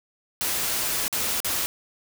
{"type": "noise with dropouts", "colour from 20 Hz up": "white", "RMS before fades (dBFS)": -26, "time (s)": [0.41, 1.66], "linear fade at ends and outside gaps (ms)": 0, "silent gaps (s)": [[1.08, 1.127], [1.403, 1.446]], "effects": []}